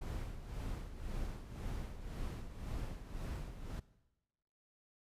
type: noise with tremolo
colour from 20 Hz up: brown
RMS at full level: -40 dBFS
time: 0.01-3.8 s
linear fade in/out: 10 ms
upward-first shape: sine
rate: 1.9 Hz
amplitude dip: 65%
effects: noise-tail reverb RT60 1.0 s tail -18 dB re dry + resampled to 32000 Hz